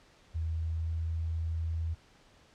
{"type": "tone with pitch glide", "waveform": "sine", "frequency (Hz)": [80.8, 81.64], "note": ["E2", "E2"], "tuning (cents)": [-34, -16], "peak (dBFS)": -30, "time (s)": [0.34, 1.95], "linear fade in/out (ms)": 20, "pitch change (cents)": 18, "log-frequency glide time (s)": [0.49, 0.95], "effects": ["pink hiss -61 dBFS RMS until 2.54 s", "low-pass 6000 Hz 12 dB/octave"]}